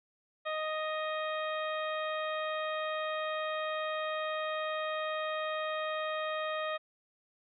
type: harmonic tone with a mistuned harmonic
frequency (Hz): 622.3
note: D#5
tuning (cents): 0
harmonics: 1 / 2 / 3 / 4 / 5 / 6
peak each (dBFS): -35 / -37 / -41 / -45 / -47 / -47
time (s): 0.45-6.78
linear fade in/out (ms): 20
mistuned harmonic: 5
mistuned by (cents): +50
effects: none